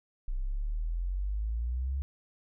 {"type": "exponential sweep", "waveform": "sine", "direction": "up", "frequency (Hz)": [30.87, 70], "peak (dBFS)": -29, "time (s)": [0.28, 2.02], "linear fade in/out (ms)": 0, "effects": []}